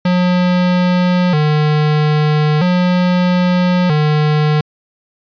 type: tone with vibrato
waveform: square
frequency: 165 Hz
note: E3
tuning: 2 cents sharp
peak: -11 dBFS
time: 0.05-4.61 s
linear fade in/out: 5 ms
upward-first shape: square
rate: 0.39 Hz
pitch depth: 150 cents each way
effects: resampled to 11025 Hz